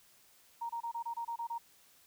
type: tone bursts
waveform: sine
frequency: 932.3 Hz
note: A#5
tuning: in tune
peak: -35 dBFS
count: 9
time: 0.61-1.583 s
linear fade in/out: 10 ms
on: 85 ms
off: 26 ms
effects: white hiss -64 dBFS RMS until 2.06 s